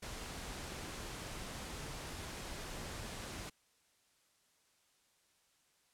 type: noise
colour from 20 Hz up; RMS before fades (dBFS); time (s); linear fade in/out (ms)
pink; -45; 0.02-3.5; 10
effects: white hiss -73 dBFS RMS until 5.93 s + low-pass 10000 Hz 12 dB/octave